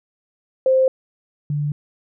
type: tone pair in turn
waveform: sine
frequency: 523.3 / 146.85 Hz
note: C5 / D3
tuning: 0 / 0 cents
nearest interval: octave + minor seventh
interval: 2200 cents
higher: first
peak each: -12 / -19 dBFS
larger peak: first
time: 0.66-0.88 / 1.5-1.72 s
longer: neither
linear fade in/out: 2 ms
effects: none